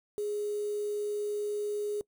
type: tone with quantisation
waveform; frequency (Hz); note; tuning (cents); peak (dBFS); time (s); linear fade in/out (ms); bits
sine; 415.3; G#4; 0; -30; 0.18-2.01; 0; 8
effects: noise-tail reverb RT60 0.1 s tail -23 dB re dry